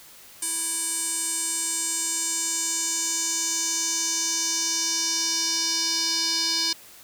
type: tone with band-pass filter sweep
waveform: square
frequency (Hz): 329.6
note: E4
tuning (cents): 0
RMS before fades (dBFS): -26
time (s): 0.42-6.73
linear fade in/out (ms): 5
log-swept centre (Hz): 9000 to 4900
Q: 4.3
effects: white hiss -48 dBFS RMS until 7.03 s